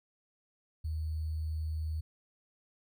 sine tone with sample-and-hold, 78.6 Hz, D#2, 18 cents sharp, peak -32 dBFS, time 0.84-2.01 s, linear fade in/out 10 ms, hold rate 4410 Hz, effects none

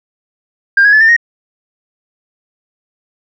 sine tone with pitch steps, 1600 / 1663.1 / 1728.8 / 1797 / 1867.9 Hz, G6 / G#6 / A6 / A6 / A#6, +35 / +2 / -31 / +36 / +3 cents, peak -3 dBFS, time 0.77-1.165 s, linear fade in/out 5 ms, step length 79 ms, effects tanh soft clip ceiling -1 dBFS

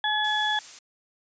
harmonic tone, 851 Hz, G#5, 42 cents sharp, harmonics 1 / 2 / 4, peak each -27 / -27 / -27 dBFS, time 0.04-0.59 s, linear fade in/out 2 ms
blue noise, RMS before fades -39 dBFS, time 0.24-0.79 s, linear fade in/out 5 ms
effects resampled to 16000 Hz

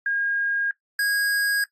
sine / square tone pair in turn, 1625 / 1641 Hz, G#6 / G#6, -38 / -21 cents, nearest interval unison, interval 17 cents, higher second, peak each -21 dBFS, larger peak neither, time 0.06-0.71 / 0.99-1.64 s, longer neither, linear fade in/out 2 ms, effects noise-tail reverb RT60 0.1 s tail -17 dB re dry + AAC 64 kbps

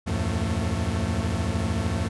45% pulse tone cluster, 77.6 / 90.9 / 110.3 / 171.8 / 222.3 Hz, D#2 / F#2 / A2 / F3 / A3, -4 / -30 / +5 / -28 / +18 cents, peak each -30 / -28 / -31 / -33 / -31 dBFS, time 0.06-2.09 s, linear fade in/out 20 ms, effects resampled to 24000 Hz

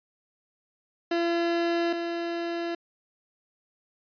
30% pulse tone pair in turn, 340 / 340 Hz, F4 / F4, -46 / -46 cents, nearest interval unison, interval 0 cents, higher neither, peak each -21 / -26 dBFS, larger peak first, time 1.11-1.93 / 1.93-2.75 s, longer neither, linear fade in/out 5 ms, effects resampled to 11025 Hz

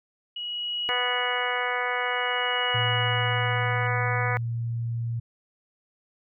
sine tone with tremolo, 2911 Hz, F#7, 29 cents flat, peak -26 dBFS, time 0.36-3.87 s, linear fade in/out 5 ms, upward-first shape triangle, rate 0.51 Hz, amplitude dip 90%
harmonic tone, 246.9 Hz, B3, in tune, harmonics 2 / 3 / 4 / 5 / 6 / 7 / 8 / 9, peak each -33 / -33 / -33 / -33 / -33 / -33 / -33 / -33 dBFS, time 0.89-4.37 s, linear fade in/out 0 ms
sine tone with pitch glide, 115.9 to 116.57 Hz, A#2 to A#2, -10 to 0 cents, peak -26 dBFS, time 2.74-5.2 s, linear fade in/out 10 ms, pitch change +10 cents, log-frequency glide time 3.04-3.99 s
effects none

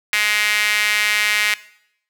sawtooth tone with high-pass filter, 210 Hz, G#3, 19 cents sharp, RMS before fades -18 dBFS, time 0.13-1.54 s, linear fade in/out 0 ms, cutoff 2100 Hz, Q 3.3, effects noise-tail reverb RT60 0.7 s tail -18 dB re dry

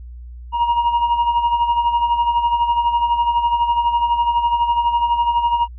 triangle tone with tremolo, 947 Hz, A#5, 27 cents sharp, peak -10 dBFS, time 0.52-5.68 s, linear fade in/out 50 ms, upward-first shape sine, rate 12 Hz, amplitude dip 60%, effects added 60 Hz sine -32 dBFS peak until 5.78 s + resampled to 8000 Hz

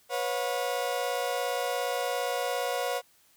35% pulse tone cluster, 491.7 / 549 / 720 Hz, B4 / C#5 / F#5, -8 / -17 / -47 cents, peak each -31 dBFS, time 0.09-3.02 s, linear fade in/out 50 ms, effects white hiss -63 dBFS RMS until 3.36 s

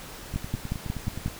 two click trains, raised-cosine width 5 ms, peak -15 / -21 dBFS, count 6 / 10, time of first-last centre 0.36-1.261 / 0.34-1.28 s, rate 5.55 / 9.57 Hz, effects pink hiss -42 dBFS RMS until 1.39 s

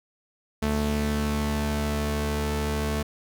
sawtooth tone pair together, 73.42 / 220 Hz, D2 / A3, 0 / 0 cents, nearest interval octave + perfect fifth, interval 1900 cents, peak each -23 dBFS, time 0.62-3.03 s, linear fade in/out 10 ms, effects none

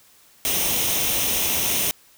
white noise with comb filter, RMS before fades -22 dBFS, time 0.45-1.91 s, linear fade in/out 0 ms, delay 0.33 ms, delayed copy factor +0.55, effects white hiss -54 dBFS RMS until 2.17 s

